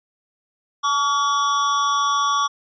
square tone with amplitude modulation, 1135 Hz, C#6, 41 cents sharp, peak -15 dBFS, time 0.83-2.48 s, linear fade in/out 20 ms, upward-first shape sine, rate 266 Hz, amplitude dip 65%, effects resampled to 16000 Hz

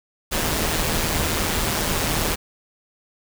pink noise with amplitude modulation, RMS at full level -20 dBFS, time 0.31-2.36 s, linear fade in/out 20 ms, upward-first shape sine, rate 159 Hz, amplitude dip 55%, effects none

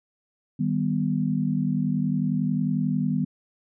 sine chord, Eb augmented, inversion none, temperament equal, 155.56 / 196 / 246.9 Hz, Eb3 / G3 / B3, 0 / 0 / 0 cents, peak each -26 dBFS, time 0.59-3.25 s, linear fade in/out 10 ms, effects none

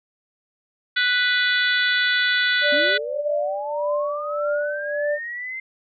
harmonic tone, 493.9 Hz, B4, in tune, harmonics 3 / 4 / 5 / 6 / 7 / 8 / 9, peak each -20 / -24 / -32 / -33 / -25 / -28 / -35 dBFS, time 0.96-2.98 s, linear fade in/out 10 ms
sine tone with tremolo, 588 Hz, D5, 2 cents sharp, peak -19 dBFS, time 2.61-5.19 s, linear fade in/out 50 ms, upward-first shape triangle, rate 1.7 Hz, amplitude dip 70%
sine linear sweep, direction up, 261.6 to 2093 Hz, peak -28 dBFS, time 2.72-5.6 s, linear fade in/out 5 ms
effects none

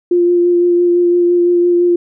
sine tone with vibrato, 350 Hz, F4, 4 cents sharp, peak -8 dBFS, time 0.11-1.96 s, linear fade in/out 5 ms, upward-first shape sine, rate 5.9 Hz, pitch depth 14 cents each way, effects none

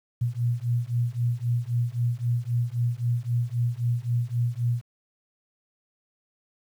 sine beating tone pair, 118 / 121.8 Hz, A#2 / B2, +22 / -24 cents, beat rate 3.8 Hz, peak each -26 dBFS, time 0.21-4.82 s, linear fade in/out 10 ms, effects 9-bit

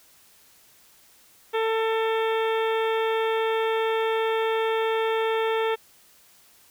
harmonic tone with a mistuned harmonic, 446.2 Hz, A4, 24 cents sharp, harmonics 1 / 2 / 3 / 4 / 5 / 6 / 7 / 8, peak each -23 / -29 / -33 / -35 / -37 / -39 / -40 / -41 dBFS, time 1.53-5.76 s, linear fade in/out 20 ms, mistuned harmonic 7, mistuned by +47 cents, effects white hiss -56 dBFS RMS until 6.7 s

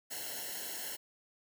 white noise with comb filter, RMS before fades -41 dBFS, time 0.1-0.97 s, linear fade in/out 20 ms, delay 0.83 ms, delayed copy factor -1, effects none

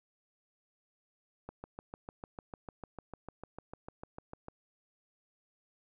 click train, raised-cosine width 1 ms, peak -29 dBFS, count 21, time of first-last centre 1.49-4.484 s, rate 6.68 Hz, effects none

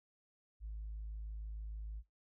sine tone, 53.2 Hz, G#1, 42 cents sharp, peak -40 dBFS, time 0.6-2.03 s, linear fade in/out 50 ms, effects noise-tail reverb RT60 0.2 s tail -22 dB re dry + tanh soft clip ceiling -38 dBFS

